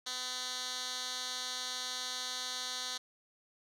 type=tone with band-pass filter; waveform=10% pulse; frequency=252.8 Hz; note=B3; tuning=41 cents sharp; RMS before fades=-39 dBFS; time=0.06-2.98 s; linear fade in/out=10 ms; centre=4700 Hz; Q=2.2; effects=none